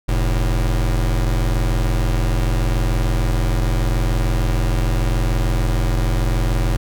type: tone pair together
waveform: square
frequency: 43.34 / 109.2 Hz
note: F1 / A2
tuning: -12 / -13 cents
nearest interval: octave + major third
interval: 1599 cents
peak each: -17 / -23 dBFS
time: 0.08-6.77 s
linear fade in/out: 10 ms
effects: none